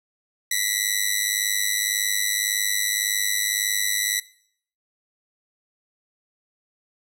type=ring-modulated tone; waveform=10% pulse; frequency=1975.5 Hz; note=B6; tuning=in tune; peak=-9 dBFS; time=0.51-4.2 s; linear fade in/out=5 ms; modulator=50.9 Hz; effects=noise-tail reverb RT60 0.6 s tail -21 dB re dry